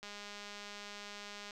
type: click train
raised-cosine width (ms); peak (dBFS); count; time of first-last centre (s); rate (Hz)
0.2; -30; 304; 0.03-1.508; 205
effects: none